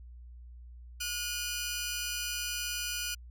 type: tone cluster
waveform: 15% pulse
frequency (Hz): 1439 / 2454 / 3017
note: F#6 / D#7 / F#7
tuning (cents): -49 / -25 / +33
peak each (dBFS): -31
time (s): 1-3.15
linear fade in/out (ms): 10
effects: added 60 Hz sine -46 dBFS peak until 3.3 s